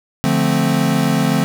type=chord; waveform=square; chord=D minor seventh; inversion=none; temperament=equal; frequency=146.83 / 174.61 / 220 / 261.6 Hz; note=D3 / F3 / A3 / C4; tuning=0 / 0 / 0 / 0 cents; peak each=-20 dBFS; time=0.24-1.44 s; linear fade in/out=0 ms; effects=none